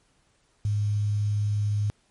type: tone with quantisation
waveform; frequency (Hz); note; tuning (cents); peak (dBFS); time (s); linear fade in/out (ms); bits
sine; 103.83; G#2; 0; -22; 0.65-1.9; 0; 8
effects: pink hiss -66 dBFS RMS until 2.1 s + MP3 48 kbps